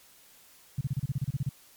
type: tone bursts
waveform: sine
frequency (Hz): 134.7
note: C#3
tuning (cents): -49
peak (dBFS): -25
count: 12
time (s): 0.78-1.492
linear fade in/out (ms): 5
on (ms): 30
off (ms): 32
effects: white hiss -57 dBFS RMS until 1.76 s + MP3 96 kbps